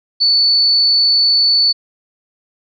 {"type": "tone", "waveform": "sine", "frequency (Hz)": 4472, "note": "C#8", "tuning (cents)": 14, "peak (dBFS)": -9, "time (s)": [0.2, 1.73], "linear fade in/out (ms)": 20, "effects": []}